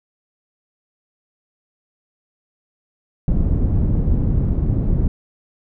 pink low-pass noise, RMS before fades -17 dBFS, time 3.28-5.08 s, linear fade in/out 2 ms, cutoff 190 Hz, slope 12 dB/octave, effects none

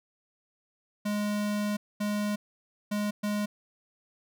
square tone bursts at uneven times, 207.7 Hz, G#3, in tune, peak -28 dBFS, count 4, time 1.05-1.77 / 2-2.36 / 2.91-3.11 / 3.23-3.46 s, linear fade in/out 10 ms, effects none

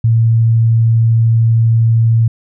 sine tone, 114.1 Hz, A#2, 37 cents flat, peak -7 dBFS, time 0.04-2.28 s, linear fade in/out 5 ms, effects none

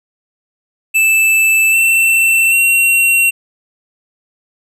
square tone with pitch steps, 2637 / 2686 / 2736 Hz, E7 / E7 / F7, 0 / +32 / -36 cents, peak -9 dBFS, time 0.94-3.31 s, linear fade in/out 20 ms, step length 790 ms, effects none

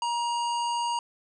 harmonic tone with a mistuned harmonic, 947 Hz, A#5, 27 cents sharp, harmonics 1 / 3 / 5 / 7 / 9, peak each -26 / -36 / -40 / -43 / -45 dBFS, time 0.02-0.99 s, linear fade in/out 2 ms, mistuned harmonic 5, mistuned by -19 cents, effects none

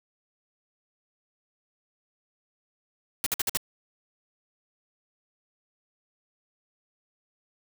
white noise bursts, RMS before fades -26 dBFS, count 5, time 3.24-3.572 s, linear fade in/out 2 ms, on 24 ms, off 53 ms, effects none

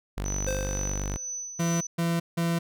sawtooth tone, 49 Hz, G1, in tune, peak -25 dBFS, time 0.17-1.17 s, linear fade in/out 10 ms
sine tone with tremolo, 6000 Hz, F#8, 23 cents sharp, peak -31 dBFS, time 0.25-1.87 s, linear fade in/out 5 ms, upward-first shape sine, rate 2.1 Hz, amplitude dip 55%
square tone with exponential decay, 520 Hz, C5, 11 cents flat, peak -28 dBFS, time 0.47-1.44 s, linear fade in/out 5 ms, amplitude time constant 210 ms
40% pulse tone bursts, 168.6 Hz, E3, 39 cents sharp, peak -23 dBFS, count 3, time 1.59-2.59 s, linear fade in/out 10 ms, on 220 ms, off 170 ms
effects none

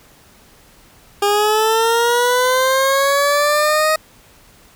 20% pulse linear sweep, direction up, 403.9 to 629 Hz, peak -8 dBFS, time 1.22-3.96 s, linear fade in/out 5 ms, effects pink hiss -48 dBFS RMS until 4.75 s

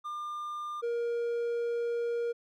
triangle tone pair in turn, 1200 / 471.3 Hz, D6 / A#4, +37 / +19 cents, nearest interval octave + major third, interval 1618 cents, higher first, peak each -33 / -27 dBFS, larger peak second, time 0.04-0.82 / 0.82-2.33 s, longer second, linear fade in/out 20 ms, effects none

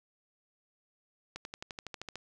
accelerating click train, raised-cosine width 0.2 ms, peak -23 dBFS, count 11, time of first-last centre 1.36-2.156 s, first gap 91 ms, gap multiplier 0.97, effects none

